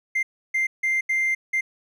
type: tone bursts at uneven times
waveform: triangle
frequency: 2093 Hz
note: C7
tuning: in tune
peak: -17 dBFS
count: 5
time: 0.15-0.23 / 0.54-0.67 / 0.83-1.01 / 1.09-1.35 / 1.53-1.61 s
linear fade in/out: 10 ms
effects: tanh soft clip ceiling -15 dBFS